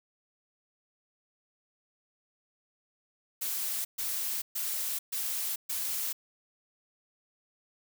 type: noise bursts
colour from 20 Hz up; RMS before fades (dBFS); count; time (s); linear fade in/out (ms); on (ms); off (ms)
blue; -33; 5; 3.41-6.13; 10; 440; 130
effects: none